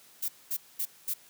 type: noise bursts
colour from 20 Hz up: violet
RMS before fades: -31 dBFS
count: 4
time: 0.22-1.14 s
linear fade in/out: 10 ms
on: 65 ms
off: 220 ms
effects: white hiss -57 dBFS RMS until 1.29 s + high-pass 100 Hz 12 dB/octave